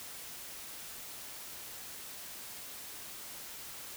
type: silence
effects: white hiss -46 dBFS RMS until 3.96 s